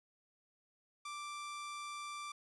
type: tone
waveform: sawtooth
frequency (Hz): 1175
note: D6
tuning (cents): +1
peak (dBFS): -39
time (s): 1.05-2.32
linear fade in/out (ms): 5
effects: resampled to 24000 Hz + 12-bit